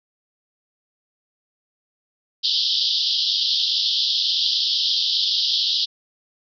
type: band-pass noise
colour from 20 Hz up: pink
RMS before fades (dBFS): -21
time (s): 2.43-5.86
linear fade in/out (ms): 20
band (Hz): 3100 to 5200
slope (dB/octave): 96
effects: none